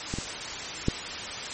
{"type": "clicks", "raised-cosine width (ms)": 3, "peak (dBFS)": [-17, -19, -9], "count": 3, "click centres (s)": [0.139, 0.186, 0.884], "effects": ["white hiss -34 dBFS RMS until 1.53 s", "MP3 32 kbps"]}